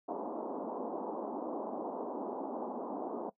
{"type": "band-pass noise", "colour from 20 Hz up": "pink", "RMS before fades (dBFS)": -39, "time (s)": [0.08, 3.3], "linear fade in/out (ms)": 10, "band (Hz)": [230, 990], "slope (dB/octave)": 48, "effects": ["noise-tail reverb RT60 0.1 s tail -19 dB re dry"]}